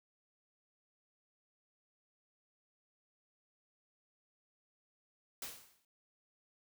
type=noise with exponential decay; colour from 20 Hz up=white; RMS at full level=-41 dBFS; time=5.42-5.85 s; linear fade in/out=2 ms; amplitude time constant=93 ms; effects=none